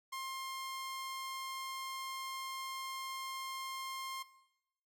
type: tone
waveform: sawtooth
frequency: 1061 Hz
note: C6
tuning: 24 cents sharp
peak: -36 dBFS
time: 0.12-4.23 s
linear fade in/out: 10 ms
effects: noise-tail reverb RT60 0.9 s tail -18 dB re dry + AAC 64 kbps